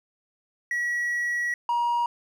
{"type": "tone pair in turn", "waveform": "triangle", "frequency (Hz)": [1925, 951.4], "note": ["B6", "A#5"], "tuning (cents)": [-45, 35], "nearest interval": "octave", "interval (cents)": 1220, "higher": "first", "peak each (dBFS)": [-22, -19], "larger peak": "second", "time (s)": [[0.71, 1.54], [1.69, 2.06]], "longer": "first", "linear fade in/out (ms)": 2, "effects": ["tanh soft clip ceiling -16 dBFS"]}